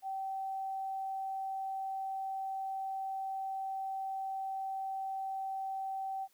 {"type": "tone", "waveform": "sine", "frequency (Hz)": 772, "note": "G5", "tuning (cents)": -27, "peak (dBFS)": -35, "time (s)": [0.02, 6.28], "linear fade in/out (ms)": 50, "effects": ["white hiss -70 dBFS RMS until 6.33 s"]}